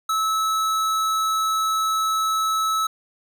sine tone with hard clipping, 1300 Hz, E6, 24 cents flat, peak -21 dBFS, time 0.09-2.87 s, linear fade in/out 5 ms, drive 18 dB, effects none

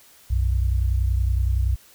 sine tone pair together, 61.74 / 92.43 Hz, B1 / F#2, 0 / -1 cents, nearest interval perfect fifth, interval 699 cents, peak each -19 / -24 dBFS, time 0.3-1.76 s, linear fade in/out 10 ms, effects white hiss -52 dBFS RMS until 1.94 s

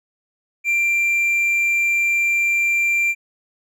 triangle tone, 2367 Hz, D7, 13 cents sharp, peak -14 dBFS, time 0.64-3.15 s, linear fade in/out 50 ms, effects none

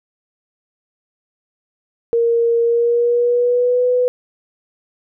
sine tone with pitch glide, 466.2 to 496.8 Hz, A#4 to B4, 0 to +10 cents, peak -12 dBFS, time 2.13-4.08 s, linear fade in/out 0 ms, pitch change +110 cents, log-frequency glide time 2.62-3.85 s, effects none

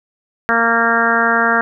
harmonic tone, 230.9 Hz, A#3, 16 cents flat, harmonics 1 / 2 / 3 / 4 / 5 / 6 / 7 / 8, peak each -22 / -22 / -20 / -22 / -21 / -17 / -17 / -22 dBFS, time 0.49-1.61 s, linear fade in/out 0 ms, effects none

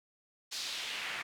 pink noise with band-pass filter sweep, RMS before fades -39 dBFS, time 0.51-1.23 s, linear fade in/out 20 ms, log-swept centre 5000 to 1900 Hz, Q 1.8, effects none

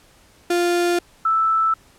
35% pulse / sine tone pair in turn, 349.2 / 1318.4 Hz, F4 / E6, 0 / 0 cents, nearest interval octave + major seventh, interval 2300 cents, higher second, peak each -15 dBFS, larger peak neither, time 0.5-0.99 / 1.25-1.74 s, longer neither, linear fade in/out 5 ms, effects pink hiss -53 dBFS RMS until 1.98 s + low-pass 12000 Hz 12 dB/octave

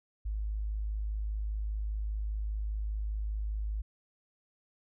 sine tone, 52.5 Hz, G#1, 19 cents sharp, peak -31 dBFS, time 0.25-3.82 s, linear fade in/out 10 ms, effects none

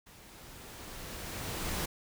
pink noise with level ramp, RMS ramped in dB -55 to -34 dBFS, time 0.06-1.86 s, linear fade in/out 10 ms, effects none

